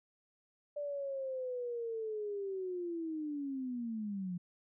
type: linear sweep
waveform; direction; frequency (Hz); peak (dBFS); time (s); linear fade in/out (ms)
sine; down; 587.3 to 173; -36; 0.76-4.38; 10
effects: none